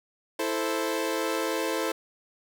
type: chord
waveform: sawtooth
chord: A minor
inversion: second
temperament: equal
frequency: 329.6 / 440 / 523.3 Hz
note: E4 / A4 / C5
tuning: 0 / 0 / 0 cents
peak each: -27 dBFS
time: 0.39-1.92 s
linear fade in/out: 5 ms
effects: none